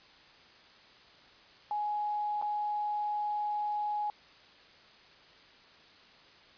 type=tone with dropouts; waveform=sine; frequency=836 Hz; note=G#5; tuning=11 cents sharp; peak=-30 dBFS; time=1.71-4.1 s; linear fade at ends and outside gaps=1 ms; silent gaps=2.415-2.424 s; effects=white hiss -57 dBFS RMS until 6.57 s + resampled to 11025 Hz